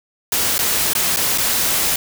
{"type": "noise with dropouts", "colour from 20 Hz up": "white", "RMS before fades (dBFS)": -18, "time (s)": [0.32, 1.96], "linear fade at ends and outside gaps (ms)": 2, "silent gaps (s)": [[0.581, 0.59], [0.934, 0.951], [1.162, 1.17], [1.377, 1.382]], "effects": []}